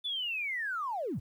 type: linear sweep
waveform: triangle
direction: down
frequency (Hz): 3520 to 68.3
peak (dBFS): -28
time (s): 0.04-1.2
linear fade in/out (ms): 20
effects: tanh soft clip ceiling -30 dBFS + 11-bit